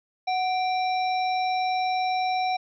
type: harmonic tone with a mistuned harmonic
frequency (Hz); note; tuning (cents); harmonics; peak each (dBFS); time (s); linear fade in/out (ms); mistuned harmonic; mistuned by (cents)
784; G5; 0; 1 / 3 / 5 / 7; -23 / -33 / -37 / -40; 0.27-2.57; 10; 1; -96
effects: none